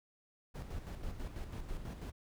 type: noise with tremolo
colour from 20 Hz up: brown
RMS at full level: -41 dBFS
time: 0.54-2.12 s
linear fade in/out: 20 ms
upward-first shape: square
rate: 6.1 Hz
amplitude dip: 50%
effects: none